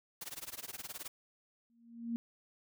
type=noise with tremolo; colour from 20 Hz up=white; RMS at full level=-42 dBFS; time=0.21-1.08 s; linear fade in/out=5 ms; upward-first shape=sine; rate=19 Hz; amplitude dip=95%
type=tone with exponential growth; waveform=sine; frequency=233.1 Hz; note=A#3; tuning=in tune; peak=-31 dBFS; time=1.7-2.16 s; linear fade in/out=0 ms; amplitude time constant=100 ms
effects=none